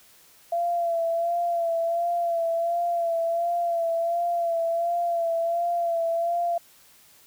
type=tone with vibrato; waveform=sine; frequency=679 Hz; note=F5; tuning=49 cents flat; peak=-22 dBFS; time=0.52-6.58 s; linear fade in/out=5 ms; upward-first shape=sine; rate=1.4 Hz; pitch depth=35 cents each way; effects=white hiss -55 dBFS RMS until 7.26 s